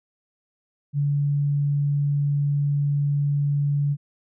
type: tone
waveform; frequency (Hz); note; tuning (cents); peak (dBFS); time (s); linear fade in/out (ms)
sine; 143.6; D3; -39; -19; 0.93-3.97; 50
effects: none